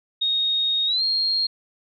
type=tone with pitch glide; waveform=sine; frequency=3729 to 4234 Hz; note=A#7 to C8; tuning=0 to +20 cents; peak=-19 dBFS; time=0.21-1.47 s; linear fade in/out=10 ms; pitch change=+220 cents; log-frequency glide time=0.86-1.03 s; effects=none